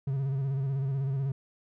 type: tone with vibrato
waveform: triangle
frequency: 135.9 Hz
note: C#3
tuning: 34 cents flat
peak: -25 dBFS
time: 0.07-1.32 s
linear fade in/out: 5 ms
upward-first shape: square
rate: 16 Hz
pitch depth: 47 cents each way
effects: none